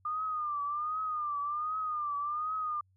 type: tone with vibrato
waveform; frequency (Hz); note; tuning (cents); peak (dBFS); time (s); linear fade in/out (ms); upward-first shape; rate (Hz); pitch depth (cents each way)
sine; 1210; D#6; -49; -31; 0.05-2.81; 5; triangle; 1.3; 100
effects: added 94 Hz sine -65 dBFS peak until 2.96 s